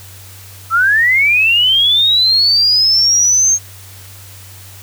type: linear sweep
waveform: sine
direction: up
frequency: 1287 to 6470 Hz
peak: -8 dBFS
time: 0.7-3.59 s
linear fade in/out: 50 ms
effects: added 96 Hz sine -36 dBFS peak until 4.82 s + white hiss -38 dBFS RMS until 4.82 s